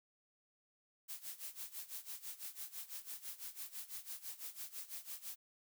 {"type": "noise with tremolo", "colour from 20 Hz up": "blue", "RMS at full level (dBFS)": -45, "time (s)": [1.08, 5.36], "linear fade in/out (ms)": 20, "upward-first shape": "sine", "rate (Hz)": 6, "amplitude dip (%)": 85, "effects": []}